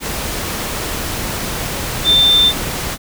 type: tone in noise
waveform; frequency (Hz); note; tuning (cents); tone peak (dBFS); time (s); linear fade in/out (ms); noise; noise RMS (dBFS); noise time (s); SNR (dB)
sine; 3570; A7; +24; -8; 2.04-2.53; 50; pink; -22; 0-2.98; +11
effects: none